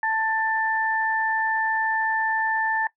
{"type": "tone pair together", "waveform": "sine", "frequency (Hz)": [884, 1773], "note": ["A5", "A6"], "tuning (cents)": [8, 13], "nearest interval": "octave", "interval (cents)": 1205, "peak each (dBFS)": -24, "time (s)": [0.03, 2.87], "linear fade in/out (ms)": 2, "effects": ["noise-tail reverb RT60 0.1 s tail -19 dB re dry"]}